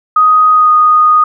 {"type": "tone with pitch glide", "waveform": "sine", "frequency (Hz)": [1250, 1237.1], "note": ["D#6", "D#6"], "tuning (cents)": [8, -10], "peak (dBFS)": -4, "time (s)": [0.16, 1.24], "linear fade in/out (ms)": 5, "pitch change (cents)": -18, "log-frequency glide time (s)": [0.52, 0.71], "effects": []}